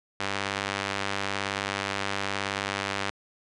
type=tone with band-pass filter; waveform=sawtooth; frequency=99 Hz; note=G2; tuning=18 cents sharp; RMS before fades=-31 dBFS; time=0.2-3.1 s; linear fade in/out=0 ms; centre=2300 Hz; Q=0.66; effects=resampled to 22050 Hz